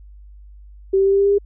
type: tone with pitch steps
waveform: sine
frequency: 386.3 / 389.2 / 392.1 / 395.1 / 398.1 / 401.1 / 404.1 Hz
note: G4 / G4 / G4 / G4 / G4 / G4 / G#4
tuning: -25 / -12 / 0 / +14 / +27 / +40 / -47 cents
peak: -12 dBFS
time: 0.93-1.385 s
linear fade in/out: 10 ms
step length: 65 ms
effects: added 50 Hz sine -39 dBFS peak until 1.45 s